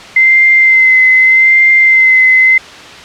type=tone with vibrato; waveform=sine; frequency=2070 Hz; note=C7; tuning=19 cents flat; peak=-3 dBFS; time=0.16-2.58 s; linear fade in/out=5 ms; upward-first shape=sine; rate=0.82 Hz; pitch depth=22 cents each way; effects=white hiss -30 dBFS RMS until 3.04 s + low-pass 4000 Hz 12 dB/octave